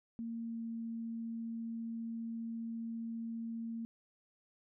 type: tone with pitch glide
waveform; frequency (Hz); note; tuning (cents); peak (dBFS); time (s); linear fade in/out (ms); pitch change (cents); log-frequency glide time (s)
sine; 230 to 228.7; A#3 to A#3; -23 to -33; -38; 0.19-3.85; 0; -10; 0.44-0.6
effects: none